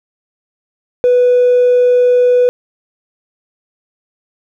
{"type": "tone with hard clipping", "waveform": "sine", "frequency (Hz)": 493.9, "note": "B4", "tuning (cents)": 0, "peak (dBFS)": -7, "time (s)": [1.04, 2.49], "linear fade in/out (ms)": 0, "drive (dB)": 1, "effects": []}